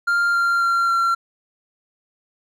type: tone with pitch steps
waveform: triangle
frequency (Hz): 1396.9 / 1386.4 / 1376.1 / 1365.8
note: F6 / F6 / F6 / F6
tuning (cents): 0 / -13 / -26 / -39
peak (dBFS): -14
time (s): 0.07-1.15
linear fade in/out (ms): 10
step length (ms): 270
effects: none